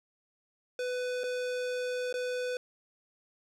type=tone with dropouts; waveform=square; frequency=498.6 Hz; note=B4; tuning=16 cents sharp; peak=-32 dBFS; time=0.79-2.57 s; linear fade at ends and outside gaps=2 ms; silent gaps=1.235-1.239 / 2.127-2.14 s; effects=low-pass 7000 Hz 12 dB/octave + 10-bit